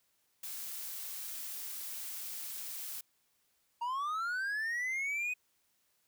blue noise, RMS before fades -42 dBFS, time 0.43-3.01 s, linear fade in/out 5 ms
triangle linear sweep, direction up, 924 to 2514 Hz, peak -31 dBFS, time 3.81-5.34 s, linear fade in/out 10 ms
effects white hiss -75 dBFS RMS until 6.07 s

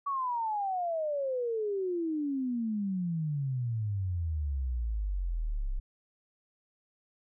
sine exponential sweep, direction down, 1141 to 31.4 Hz, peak -29 dBFS, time 0.06-5.8 s, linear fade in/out 10 ms, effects none

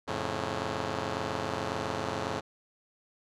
5% pulse chord, F augmented, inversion none, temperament just, 87.31 / 109.13 / 136.42 Hz, F2 / A2 / C#3, 0 / -14 / -27 cents, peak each -25 dBFS, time 0.07-2.41 s, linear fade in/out 20 ms, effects low-pass 6000 Hz 12 dB/octave

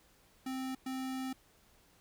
square tone bursts at uneven times, 261.6 Hz, C4, in tune, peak -37 dBFS, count 2, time 0.46-0.75 / 0.86-1.33 s, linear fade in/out 5 ms, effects pink hiss -66 dBFS RMS until 2 s

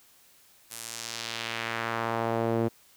sawtooth tone with band-pass filter sweep, 114.9 Hz, A#2, 25 cents flat, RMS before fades -31 dBFS, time 0.7-2.69 s, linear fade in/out 20 ms, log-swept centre 11000 to 360 Hz, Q 1.2, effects white hiss -59 dBFS RMS until 2.96 s

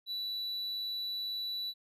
triangle tone, 3951 Hz, B7, in tune, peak -33 dBFS, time 0.06-1.74 s, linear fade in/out 50 ms, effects resampled to 32000 Hz

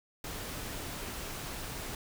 pink noise, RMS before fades -40 dBFS, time 0.24-1.95 s, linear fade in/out 2 ms, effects none

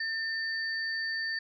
sine tone pair together, 1795 / 4577 Hz, A6 / D8, +34 / -45 cents, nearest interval octave + major third, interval 1621 cents, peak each -31 / -37 dBFS, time 0-1.39 s, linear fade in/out 5 ms, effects none

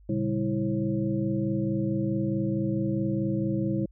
sine tone cluster, 116.2 / 140.8 / 199.6 / 326.9 / 539 Hz, A#2 / C#3 / G3 / E4 / C#5, -5 / +27 / +32 / -14 / -49 cents, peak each -32 / -32 / -29 / -29 / -36 dBFS, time 0.09-3.86 s, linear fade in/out 5 ms, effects added 50 Hz sine -51 dBFS peak until 3.91 s

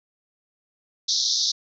white band-pass noise, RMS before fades -23 dBFS, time 1.08-1.52 s, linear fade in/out 10 ms, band 3600 to 6100 Hz, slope 96 dB/octave, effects none

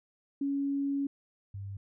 sine tone pair in turn, 279.2 / 98.89 Hz, C#4 / G2, +13 / +16 cents, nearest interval octave + tritone, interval 1797 cents, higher first, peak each -28 / -37 dBFS, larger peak first, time 0.41-1.07 / 1.54-1.77 s, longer first, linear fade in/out 5 ms, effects none

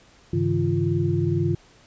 sine tone cluster, 101 / 138.2 / 160.3 / 346 Hz, G#2 / C#3 / E3 / F4, -48 / -5 / -48 / -16 cents, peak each -25 dBFS, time 0.33-1.55 s, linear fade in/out 5 ms, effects pink hiss -54 dBFS RMS until 1.86 s + resampled to 16000 Hz

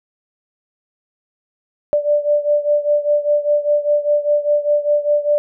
sine beating tone pair, 587.3 / 592.3 Hz, D5 / D5, 0 / +15 cents, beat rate 5 Hz, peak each -15 / -18 dBFS, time 1.93-5.38 s, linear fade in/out 0 ms, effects none

